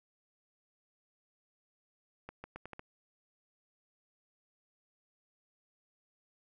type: accelerating click train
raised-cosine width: 0.5 ms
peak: -29 dBFS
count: 6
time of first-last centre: 2.29-2.794 s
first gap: 150 ms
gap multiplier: 0.8
effects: none